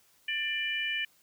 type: harmonic tone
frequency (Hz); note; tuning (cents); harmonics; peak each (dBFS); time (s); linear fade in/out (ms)
593; D5; +17; 3 / 4 / 5; -34 / -33 / -34; 0.28-1.05; 5
effects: white hiss -65 dBFS RMS until 1.22 s